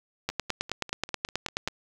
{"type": "two click trains", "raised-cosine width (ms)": 0.2, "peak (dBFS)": [-10, -23], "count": [14, 8], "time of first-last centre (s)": [[0.29, 1.676], [0.3, 1.683]], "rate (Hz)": [9.38, 5.06], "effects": ["8-bit"]}